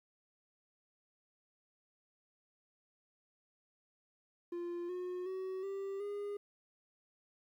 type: tone with pitch steps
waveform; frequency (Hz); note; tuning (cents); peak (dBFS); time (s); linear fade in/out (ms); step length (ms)
triangle; 347.3 / 361.6 / 376.6 / 392.1 / 408.3; F4 / F#4 / F#4 / G4 / G#4; -10 / -40 / +31 / 0 / -29; -36; 4.52-6.37; 5; 370
effects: 12-bit